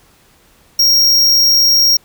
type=tone; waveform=square; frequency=5588 Hz; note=F8; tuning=in tune; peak=-8 dBFS; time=0.79-1.97 s; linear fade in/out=5 ms; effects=pink hiss -50 dBFS RMS until 2.04 s